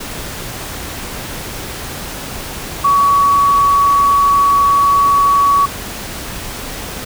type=tone in noise; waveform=sine; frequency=1128 Hz; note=C#6; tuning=30 cents sharp; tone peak=-8 dBFS; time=2.84-5.66 s; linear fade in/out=10 ms; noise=pink; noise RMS=-26 dBFS; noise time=0-7.05 s; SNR=+15 dB; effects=none